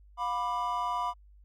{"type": "chord", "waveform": "triangle", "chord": "B diminished", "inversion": "second", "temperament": "just", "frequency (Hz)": [711.2, 987.8, 1185.3], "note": ["F5", "B5", "D6"], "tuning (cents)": [31, 0, 16], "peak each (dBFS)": [-34, -29, -33], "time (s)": [0.17, 1.14], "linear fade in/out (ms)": 50, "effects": ["added 50 Hz sine -53 dBFS peak until 1.44 s", "Opus 48 kbps"]}